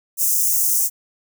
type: high-pass noise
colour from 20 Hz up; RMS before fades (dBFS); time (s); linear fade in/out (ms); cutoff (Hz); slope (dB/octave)
white; -18; 0.17-0.9; 50; 6000; 48
effects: none